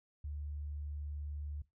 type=tone; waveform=sine; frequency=73.42 Hz; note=D2; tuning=in tune; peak=-39 dBFS; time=0.24-1.62 s; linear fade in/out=5 ms; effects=noise-tail reverb RT60 0.2 s tail -19 dB re dry